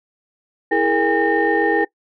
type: tone cluster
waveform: sine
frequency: 328.6 / 417.8 / 465.1 / 809 / 1827 Hz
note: E4 / G#4 / A#4 / G#5 / A#6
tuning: -5 / +10 / -4 / -46 / -35 cents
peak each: -20 dBFS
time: 0.71-1.85 s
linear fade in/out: 10 ms
effects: noise-tail reverb RT60 0.1 s tail -22 dB re dry + tanh soft clip ceiling -6 dBFS